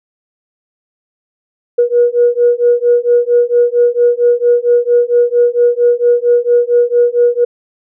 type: beating tone pair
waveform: sine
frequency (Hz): 479.1 / 483.5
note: A#4 / B4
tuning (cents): +47 / -37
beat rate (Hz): 4.4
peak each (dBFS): -10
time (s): 1.78-7.45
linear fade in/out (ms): 10
effects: tanh soft clip ceiling 0 dBFS